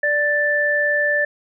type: tone pair together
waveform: sine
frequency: 587.3 / 1764 Hz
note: D5 / A6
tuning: 0 / +4 cents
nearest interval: octave + perfect fifth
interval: 1904 cents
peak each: -21 / -17 dBFS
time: 0.03-1.25 s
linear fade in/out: 5 ms
effects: none